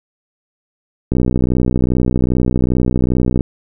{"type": "click train", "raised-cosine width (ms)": 3, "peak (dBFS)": -3, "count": 144, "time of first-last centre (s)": [1.12, 3.408], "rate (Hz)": 62.5, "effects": []}